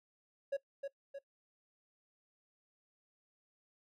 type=tone with echo; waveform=triangle; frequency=554.4 Hz; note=C#5; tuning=in tune; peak=-30 dBFS; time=0.52-0.57 s; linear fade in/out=10 ms; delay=310 ms; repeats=2; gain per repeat=-5 dB; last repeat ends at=1.19 s; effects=noise-tail reverb RT60 0.1 s tail -20 dB re dry